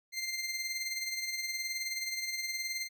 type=tone with tremolo; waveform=20% pulse; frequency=2093 Hz; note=C7; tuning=in tune; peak=-27 dBFS; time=0.12-2.89 s; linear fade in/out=50 ms; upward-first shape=sine; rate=19 Hz; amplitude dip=50%; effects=none